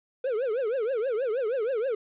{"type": "tone with vibrato", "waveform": "triangle", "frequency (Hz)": 480.8, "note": "B4", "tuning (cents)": -46, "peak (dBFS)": -23, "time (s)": [0.24, 1.95], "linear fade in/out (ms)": 5, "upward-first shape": "triangle", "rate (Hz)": 6.3, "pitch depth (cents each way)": 280, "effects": ["resampled to 8000 Hz", "10-bit"]}